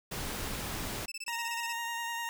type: noise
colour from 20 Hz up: pink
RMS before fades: -37 dBFS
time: 0.11-1.06 s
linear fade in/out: 10 ms
type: tone bursts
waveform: 20% pulse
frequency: 2637 Hz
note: E7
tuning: in tune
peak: -33 dBFS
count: 11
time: 1.08-1.728 s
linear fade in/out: 5 ms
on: 38 ms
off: 23 ms
type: tone with vibrato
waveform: 20% pulse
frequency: 932.3 Hz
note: A#5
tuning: in tune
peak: -29 dBFS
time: 1.28-2.29 s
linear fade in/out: 0 ms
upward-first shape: sine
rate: 10 Hz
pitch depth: 18 cents each way
effects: none